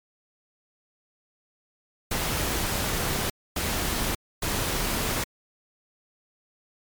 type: noise bursts at uneven times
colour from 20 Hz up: pink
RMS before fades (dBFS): -27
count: 3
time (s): 2.11-3.3 / 3.56-4.15 / 4.42-5.24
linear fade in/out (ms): 5
effects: MP3 96 kbps